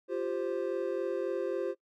triangle chord, F suspended second, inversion none, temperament just, 349.2 / 392.9 / 523.8 Hz, F4 / G4 / C5, 0 / +4 / +2 cents, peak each -33 dBFS, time 0.08-1.75 s, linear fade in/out 50 ms, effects noise-tail reverb RT60 0.1 s tail -20 dB re dry

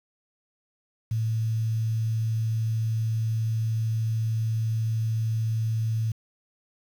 sine tone with quantisation, 111.7 Hz, A2, 27 cents sharp, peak -23 dBFS, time 1.11-6.12 s, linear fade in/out 5 ms, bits 8, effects none

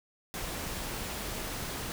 pink noise, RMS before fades -37 dBFS, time 0.34-1.92 s, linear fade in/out 0 ms, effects none

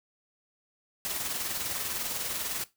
white noise with tremolo, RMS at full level -31 dBFS, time 1.05-2.64 s, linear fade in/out 0 ms, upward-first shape triangle, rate 20 Hz, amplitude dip 50%, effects noise-tail reverb RT60 0.2 s tail -17 dB re dry

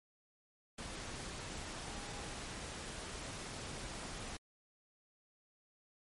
sine tone in noise, 810 Hz, G#5, 43 cents flat, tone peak -55 dBFS, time 1.84-2.34 s, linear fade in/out 5 ms, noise pink, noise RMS -45 dBFS, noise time 0.78-4.37 s, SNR -13 dB, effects low-pass 11000 Hz 12 dB/octave + MP3 48 kbps

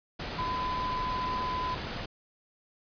sine tone in noise, 1009 Hz, B5, 37 cents sharp, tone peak -30 dBFS, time 0.38-1.75 s, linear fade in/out 10 ms, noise pink, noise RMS -36 dBFS, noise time 0.19-2.06 s, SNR +3 dB, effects resampled to 11025 Hz

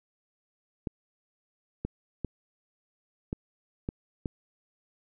clicks, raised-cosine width 3 ms, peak -18 dBFS, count 6, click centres 0.872 / 1.85 / 2.247 / 3.329 / 3.889 / 4.258 s, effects none

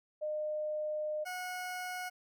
sine / 20% pulse tone pair in turn, 609 / 729.5 Hz, D#5 / F#5, -37 / -25 cents, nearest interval minor third, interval 312 cents, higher second, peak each -33 / -33 dBFS, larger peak neither, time 0.21-1.25 / 1.25-2.1 s, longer first, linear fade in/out 20 ms, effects none

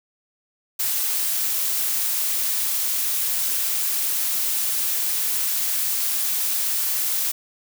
blue noise, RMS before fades -23 dBFS, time 0.79-7.32 s, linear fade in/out 10 ms, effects none

